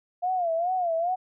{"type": "tone with vibrato", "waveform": "sine", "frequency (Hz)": 698.5, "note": "F5", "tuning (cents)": 0, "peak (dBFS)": -23, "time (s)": [0.22, 1.16], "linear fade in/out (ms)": 20, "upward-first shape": "sine", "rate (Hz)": 2.4, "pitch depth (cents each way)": 120, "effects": []}